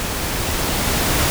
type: noise with level ramp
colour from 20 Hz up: pink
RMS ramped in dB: -24 to -17 dBFS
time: 0-1.3 s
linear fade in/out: 0 ms
effects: none